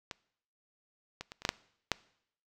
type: clicks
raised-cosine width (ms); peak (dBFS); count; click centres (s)
0.2; -21 / -22 / -26 / -29 / -11 / -9 / -9; 7; 0.112 / 1.21 / 1.319 / 1.42 / 1.451 / 1.491 / 1.917
effects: noise-tail reverb RT60 0.7 s tail -22 dB re dry